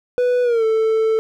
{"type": "tone with pitch glide", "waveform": "triangle", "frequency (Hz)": [493.9, 442.6], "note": ["B4", "A4"], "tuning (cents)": [0, 10], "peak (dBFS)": -12, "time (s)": [0.18, 1.19], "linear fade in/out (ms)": 0, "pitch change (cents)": -190, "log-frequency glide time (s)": [0.43, 0.64], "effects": []}